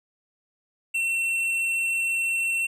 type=tone with hard clipping; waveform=triangle; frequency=2707 Hz; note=E7; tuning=45 cents sharp; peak=-24 dBFS; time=0.94-2.67 s; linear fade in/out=10 ms; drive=10 dB; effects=none